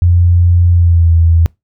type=tone with pitch glide; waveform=sine; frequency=87.31 to 82.98 Hz; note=F2 to E2; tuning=0 to +12 cents; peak=-5 dBFS; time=0.02-1.46 s; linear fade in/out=0 ms; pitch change=-88 cents; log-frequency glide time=0.71-1.12 s; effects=noise-tail reverb RT60 0.2 s tail -25 dB re dry